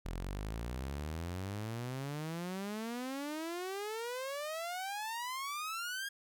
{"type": "exponential sweep", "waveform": "sawtooth", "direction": "up", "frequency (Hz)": [41, 1642], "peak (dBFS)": -34, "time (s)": [0.05, 6.09], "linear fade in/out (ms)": 10, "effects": []}